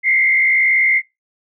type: tone with frequency modulation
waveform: sine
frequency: 2100 Hz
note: C7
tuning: 6 cents sharp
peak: -11 dBFS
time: 0.03-1.02 s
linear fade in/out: 50 ms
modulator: 61.4 Hz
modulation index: 1.2
effects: noise-tail reverb RT60 0.2 s tail -23 dB re dry